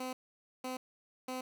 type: tone bursts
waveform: 15% pulse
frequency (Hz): 256.3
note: C4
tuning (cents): -36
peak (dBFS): -31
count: 3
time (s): 0-1.41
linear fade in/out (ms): 5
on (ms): 130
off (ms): 510
effects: none